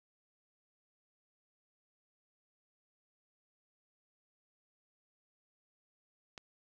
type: click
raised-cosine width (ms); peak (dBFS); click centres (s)
0.2; -28; 6.378
effects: none